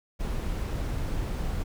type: noise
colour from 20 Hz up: brown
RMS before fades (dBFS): -30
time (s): 0.19-1.64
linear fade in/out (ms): 20
effects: none